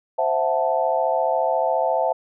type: chord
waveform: sine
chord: F# half-diminished seventh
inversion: second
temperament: equal with one note detuned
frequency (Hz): 523.3 / 659.3 / 733.6 / 880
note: C5 / E5 / F#5 / A5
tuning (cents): 0 / 0 / -15 / 0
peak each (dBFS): -24 / -22 / -25 / -24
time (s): 0.18-2.13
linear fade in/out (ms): 10
effects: none